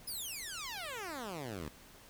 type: exponential sweep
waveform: 10% pulse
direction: down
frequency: 5190 to 68.3 Hz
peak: -32 dBFS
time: 0.07-1.69 s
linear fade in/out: 10 ms
effects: pink hiss -57 dBFS RMS until 2.09 s